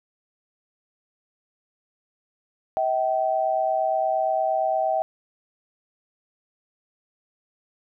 sine tone pair together, 641 / 769.6 Hz, E5 / G5, -49 / -32 cents, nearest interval minor third, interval 317 cents, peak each -23 dBFS, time 2.77-5.02 s, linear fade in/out 0 ms, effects none

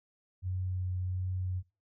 sine tone with vibrato, 91.9 Hz, F#2, 11 cents flat, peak -31 dBFS, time 0.42-1.63 s, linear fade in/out 50 ms, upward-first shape triangle, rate 1.4 Hz, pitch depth 12 cents each way, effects noise-tail reverb RT60 0.3 s tail -20 dB re dry

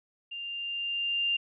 sine tone with level ramp, 2794 Hz, F7, in tune, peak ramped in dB -36 to -24 dBFS, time 0.31-1.37 s, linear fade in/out 10 ms, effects none

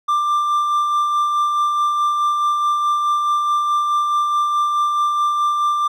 triangle tone with tremolo, 1185 Hz, D6, 15 cents sharp, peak -12 dBFS, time 0.08-5.88 s, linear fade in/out 10 ms, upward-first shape sine, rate 4.7 Hz, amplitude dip 30%, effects none

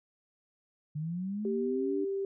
sine linear sweep, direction up, 146.83 to 300 Hz, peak -32 dBFS, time 0.95-2.05 s, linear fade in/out 10 ms
sine tone, 392 Hz, G4, in tune, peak -30 dBFS, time 1.45-2.25 s, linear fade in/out 2 ms
effects none

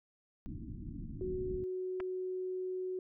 pink low-pass noise, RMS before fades -43 dBFS, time 0.46-1.64 s, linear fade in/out 0 ms, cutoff 330 Hz, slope 96 dB/octave
sine tone, 370 Hz, F#4, in tune, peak -35 dBFS, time 1.21-2.99 s, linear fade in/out 2 ms
clicks, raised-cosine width 0.5 ms, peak -29 dBFS, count 2, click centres 2.001 / 2.004 s
effects none

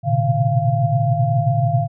sine tone cluster, 112.4 / 123.4 / 130.9 / 149 / 690 Hz, A2 / B2 / C3 / D3 / F5, +37 / -1 / +1 / +25 / -21 cents, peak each -21 dBFS, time 0.03-1.88 s, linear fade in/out 50 ms, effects none

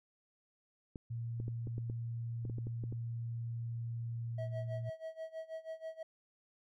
clicks, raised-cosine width 3 ms, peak -31 dBFS, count 12, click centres 0.958 / 1.401 / 1.481 / 1.672 / 1.781 / 1.899 / 2.452 / 2.498 / 2.584 / 2.67 / 2.838 / 2.925 s
sine tone, 116.54 Hz, A#2, in tune, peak -37 dBFS, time 1.1-4.9 s, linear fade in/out 10 ms
triangle tone with tremolo, 644 Hz, E5, 41 cents flat, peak -37 dBFS, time 4.38-6.03 s, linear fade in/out 5 ms, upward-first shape sine, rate 6.2 Hz, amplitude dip 90%
effects none

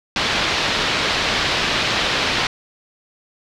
white low-pass noise, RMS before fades -20 dBFS, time 0.16-2.47 s, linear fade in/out 2 ms, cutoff 4300 Hz, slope 24 dB/octave, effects none

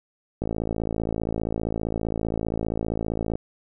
click train, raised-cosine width 2 ms, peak -13 dBFS, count 163, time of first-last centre 0.42-3.355 s, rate 55.2 Hz, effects none

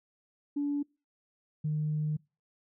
sine tone pair in turn, 287.6 / 152.35 Hz, D4 / D#3, -36 / -36 cents, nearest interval major seventh, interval 1100 cents, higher first, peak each -27 dBFS, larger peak neither, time 0.56-0.83 / 1.64-2.17 s, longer second, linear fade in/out 10 ms, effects noise-tail reverb RT60 0.3 s tail -26 dB re dry + tanh soft clip ceiling -23 dBFS

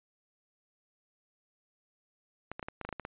clicks, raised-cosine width 0.5 ms, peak -23 dBFS, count 10, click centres 2.516 / 2.595 / 2.628 / 2.685 / 2.813 / 2.85 / 2.89 / 2.927 / 2.997 / 3.051 s, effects resampled to 8000 Hz

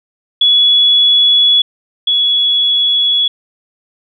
sine tone pair in turn, 3390 / 3377 Hz, G#7 / G#7, +35 / +28 cents, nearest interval unison, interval 7 cents, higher first, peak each -6 / -9 dBFS, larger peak first, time 0.41-1.62 / 2.07-3.28 s, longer neither, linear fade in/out 5 ms, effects none

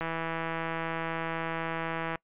click train, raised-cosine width 0.5 ms, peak -18 dBFS, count 353, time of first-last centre 0.01-2.156 s, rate 164 Hz, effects noise-tail reverb RT60 0.1 s tail -24 dB re dry + resampled to 8000 Hz

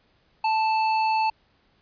sine tone with hard clipping, 880 Hz, A5, in tune, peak -22 dBFS, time 0.44-1.3 s, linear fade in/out 5 ms, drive 13 dB, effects pink hiss -64 dBFS RMS until 1.81 s + resampled to 11025 Hz

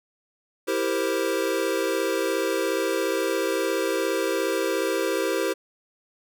square chord, C dominant seventh, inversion first, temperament equal, 329.6 / 392 / 466.2 / 523.3 Hz, E4 / G4 / Bb4 / C5, 0 / 0 / 0 / 0 cents, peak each -30 / -28 / -30 / -29 dBFS, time 0.67-5.54 s, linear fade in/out 20 ms, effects none

